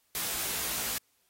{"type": "noise with comb filter", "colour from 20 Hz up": "white", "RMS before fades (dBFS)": -33, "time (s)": [0.15, 0.98], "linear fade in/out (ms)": 0, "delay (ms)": 18, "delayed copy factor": 0.65, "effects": ["white hiss -71 dBFS RMS until 1.29 s", "AAC 48 kbps"]}